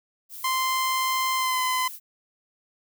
violet noise, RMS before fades -39 dBFS, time 0.29-2 s, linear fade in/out 50 ms
sawtooth tone with pitch glide, 1042 to 1021.1 Hz, C6 to C6, -7 to -43 cents, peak -19 dBFS, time 0.44-1.88 s, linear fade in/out 5 ms, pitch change -36 cents, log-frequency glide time 1.36-1.6 s
effects none

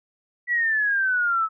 sine exponential sweep, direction down, 1963 to 1291 Hz, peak -19 dBFS, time 0.47-1.49 s, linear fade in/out 50 ms, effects none

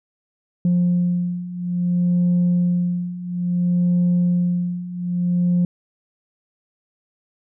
sine beating tone pair, 176.2 / 176.79 Hz, F3 / F3, +16 / +21 cents, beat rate 0.59 Hz, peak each -20 / -17 dBFS, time 0.65-5.65 s, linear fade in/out 2 ms, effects tanh soft clip ceiling -12 dBFS

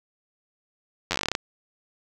slowing click train, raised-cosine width 0.2 ms, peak -7 dBFS, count 13, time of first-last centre 1.11-1.351 s, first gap 10 ms, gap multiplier 1.12, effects none

